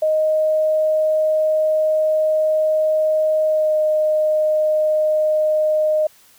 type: tone with pitch glide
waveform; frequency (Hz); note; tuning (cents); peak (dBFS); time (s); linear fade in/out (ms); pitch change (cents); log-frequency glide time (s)
sine; 622.3 to 616.6; D#5 to D#5; 0 to -16; -14; 0.02-6.07; 5; -16; 3.46-3.76
effects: white hiss -51 dBFS RMS until 6.38 s